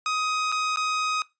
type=tone with dropouts; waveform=sawtooth; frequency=1256 Hz; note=D#6; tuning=16 cents sharp; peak=-20 dBFS; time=0.06-1.22 s; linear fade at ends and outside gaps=1 ms; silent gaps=0.518-0.523 / 0.76-0.771 s; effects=noise-tail reverb RT60 0.2 s tail -19 dB re dry + resampled to 16000 Hz